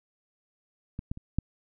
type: clicks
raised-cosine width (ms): 5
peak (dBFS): -22 / -19 / -29 / -13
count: 4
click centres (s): 0.991 / 1.115 / 1.174 / 1.386
effects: none